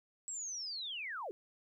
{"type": "linear sweep", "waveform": "sine", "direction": "down", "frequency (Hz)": [7810, 344.5], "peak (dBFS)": -39, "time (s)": [0.28, 1.31], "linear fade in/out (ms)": 0, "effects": ["13-bit"]}